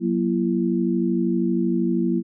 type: tone cluster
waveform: sine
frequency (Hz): 184 / 236.8 / 337.1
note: F#3 / A#3 / E4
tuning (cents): -9 / +27 / +39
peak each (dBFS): -23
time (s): 0-2.23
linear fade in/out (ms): 50
effects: none